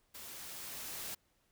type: noise with level ramp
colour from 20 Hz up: white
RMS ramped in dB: -49 to -42 dBFS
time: 0.14-1.15 s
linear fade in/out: 10 ms
effects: pink hiss -75 dBFS RMS until 1.51 s